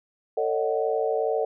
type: chord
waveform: sine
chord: D# half-diminished seventh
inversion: second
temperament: just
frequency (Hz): 448 / 560 / 622.3 / 746.7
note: A4 / C#5 / D#5 / F#5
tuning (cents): +31 / +18 / 0 / +16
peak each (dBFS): -25 / -29 / -29 / -30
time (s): 0.37-1.45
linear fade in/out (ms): 5
effects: none